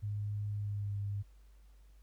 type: tone with pitch glide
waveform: sine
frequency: 103.5 to 101.08 Hz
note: G#2 to G#2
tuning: -5 to -46 cents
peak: -34 dBFS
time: 0.02-1.23 s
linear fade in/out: 20 ms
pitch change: -41 cents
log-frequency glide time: 0.51-0.97 s
effects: added 50 Hz sine -56 dBFS peak until 2.02 s + pink hiss -73 dBFS RMS until 2.02 s